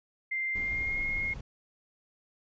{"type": "tone with pitch glide", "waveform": "sine", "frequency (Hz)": [2093, 2148], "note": ["C7", "C7"], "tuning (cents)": [0, 45], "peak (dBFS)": -29, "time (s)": [0.31, 1.34], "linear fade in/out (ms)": 10, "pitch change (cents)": 45, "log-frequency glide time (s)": [0.52, 1.01]}
{"type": "noise", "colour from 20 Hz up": "brown", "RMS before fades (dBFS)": -40, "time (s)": [0.55, 1.41], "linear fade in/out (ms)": 5}
{"effects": ["resampled to 16000 Hz"]}